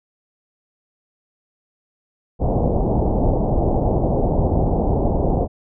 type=low-pass noise; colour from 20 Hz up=pink; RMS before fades=-18 dBFS; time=2.39-5.48 s; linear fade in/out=50 ms; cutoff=820 Hz; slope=48 dB/octave; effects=none